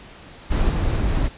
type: noise with level steps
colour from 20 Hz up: brown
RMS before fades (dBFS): -18 / -20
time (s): 0.5-1.29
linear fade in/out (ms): 20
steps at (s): 0.68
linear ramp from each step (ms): 20
effects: pink hiss -43 dBFS RMS until 1.37 s + resampled to 8000 Hz